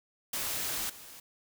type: noise with level steps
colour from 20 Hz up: white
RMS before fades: -34 / -49 dBFS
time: 0.33-1.2 s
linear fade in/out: 5 ms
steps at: 0.89 s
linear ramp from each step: 10 ms
effects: none